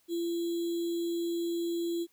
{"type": "tone with sample-and-hold", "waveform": "sine", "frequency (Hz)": 340, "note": "F4", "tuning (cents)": -46, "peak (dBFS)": -29, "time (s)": [0.08, 2.07], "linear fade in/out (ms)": 50, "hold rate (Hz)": 3675, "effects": ["white hiss -69 dBFS RMS until 2.12 s"]}